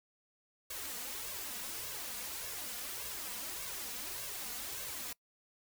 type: noise with flanger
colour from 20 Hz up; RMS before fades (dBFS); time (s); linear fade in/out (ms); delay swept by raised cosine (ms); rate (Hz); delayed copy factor
white; -42; 0.7-5.13; 5; 1.8 to 4.2; 1.7; +0.7
effects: noise-tail reverb RT60 0.1 s tail -23 dB re dry